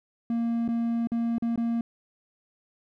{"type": "tone with dropouts", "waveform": "triangle", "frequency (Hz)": 232.5, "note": "A#3", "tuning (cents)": -4, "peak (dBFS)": -22, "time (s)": [0.3, 1.81], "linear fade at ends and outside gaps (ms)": 2, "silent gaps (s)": [[0.679, 0.687], [1.072, 1.118], [1.383, 1.423], [1.559, 1.576]], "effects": []}